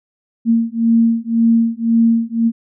sine beating tone pair, 228.5 / 230.4 Hz, A#3 / A#3, -34 / -20 cents, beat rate 1.9 Hz, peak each -14 dBFS, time 0.45-2.52 s, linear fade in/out 50 ms, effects none

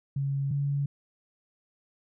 sine tone pair in turn, 138.59 / 141.42 Hz, C#3 / C#3, 0 / +35 cents, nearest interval unison, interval 35 cents, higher second, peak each -26 / -25 dBFS, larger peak second, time 0.16-0.51 / 0.51-0.86 s, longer neither, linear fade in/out 5 ms, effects none

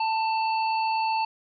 harmonic tone, 888 Hz, A5, 16 cents sharp, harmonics 1 / 3 / 5, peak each -23 / -33 / -37 dBFS, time 0-1.25 s, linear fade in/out 5 ms, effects none

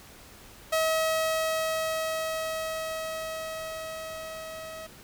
sawtooth tone with level ramp, 640 Hz, D#5, 49 cents sharp, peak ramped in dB -19 to -35 dBFS, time 0.72-4.87 s, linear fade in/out 10 ms, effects pink hiss -50 dBFS RMS until 5.03 s

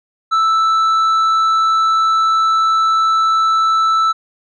triangle tone with tanh clipping, 1318.5 Hz, E6, in tune, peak -12 dBFS, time 0.31-4.13 s, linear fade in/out 20 ms, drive 10 dB, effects none

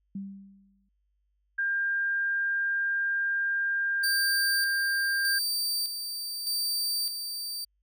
sine tone with exponential decay, 196.3 Hz, G3, 3 cents sharp, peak -31 dBFS, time 0.15-0.89 s, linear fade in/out 5 ms, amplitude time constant 160 ms
sine tone, 1600 Hz, G6, 35 cents sharp, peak -25 dBFS, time 1.58-5.39 s, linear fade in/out 10 ms
sawtooth tone with tremolo, 4642 Hz, D8, 21 cents flat, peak -24 dBFS, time 4.03-7.65 s, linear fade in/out 10 ms, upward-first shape square, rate 0.82 Hz, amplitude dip 50%
effects added 50 Hz sine -70 dBFS peak until 7.82 s

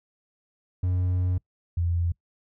triangle / sine tone pair in turn, 90.8 / 85.7 Hz, F#2 / F2, -32 / -32 cents, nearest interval minor second, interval 100 cents, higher first, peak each -20 / -22 dBFS, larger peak first, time 0.83-1.38 / 1.77-2.12 s, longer first, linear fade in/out 5 ms, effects noise-tail reverb RT60 0.1 s tail -23 dB re dry

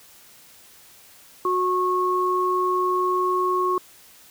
sine tone pair together, 365.4 / 1095 Hz, F#4 / C#6, -22 / -22 cents, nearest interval octave + perfect fifth, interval 1900 cents, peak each -23 / -21 dBFS, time 1.45-3.78 s, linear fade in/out 2 ms, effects white hiss -50 dBFS RMS until 4.3 s

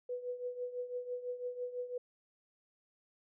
sine tone with tremolo, 493.9 Hz, B4, in tune, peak -34 dBFS, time 0.09-1.98 s, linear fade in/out 5 ms, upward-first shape triangle, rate 6 Hz, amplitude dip 80%, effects none

